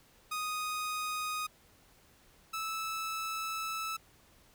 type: tone pair in turn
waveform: sawtooth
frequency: 1244.5 / 1310.5 Hz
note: D#6 / E6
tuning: 0 / -11 cents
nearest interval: minor second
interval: 89 cents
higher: second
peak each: -30 / -31 dBFS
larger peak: first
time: 0.31-1.47 / 2.53-3.97 s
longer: second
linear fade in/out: 10 ms
effects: pink hiss -63 dBFS RMS until 4.54 s